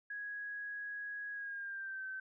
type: tone with pitch glide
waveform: sine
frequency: 1661.2 to 1541 Hz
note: G#6 to G6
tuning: 0 to -30 cents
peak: -40 dBFS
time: 0.1-2.2 s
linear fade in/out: 5 ms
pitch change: -130 cents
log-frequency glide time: 1.32-2.05 s
effects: none